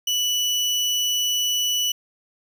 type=tone; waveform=30% pulse; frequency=2960 Hz; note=F#7; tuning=in tune; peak=-17 dBFS; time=0.07-1.92 s; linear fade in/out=5 ms; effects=none